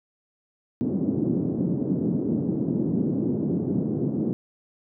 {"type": "band-pass noise", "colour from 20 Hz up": "white", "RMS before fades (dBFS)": -25, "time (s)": [0.81, 4.33], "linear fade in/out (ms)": 0, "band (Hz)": [140, 320], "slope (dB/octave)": 24, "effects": []}